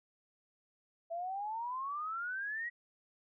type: exponential sweep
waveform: sine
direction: up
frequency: 660 to 1941 Hz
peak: -36 dBFS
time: 1.1-2.7 s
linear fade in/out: 20 ms
effects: none

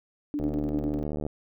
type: tone with tremolo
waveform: sine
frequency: 293.7 Hz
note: D4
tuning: in tune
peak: -26 dBFS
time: 0.34-1.03 s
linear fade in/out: 0 ms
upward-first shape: square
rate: 10 Hz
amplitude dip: 55%
type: click train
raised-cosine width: 2 ms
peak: -19 dBFS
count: 66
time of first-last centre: 0.4-1.266 s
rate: 75.1 Hz
effects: none

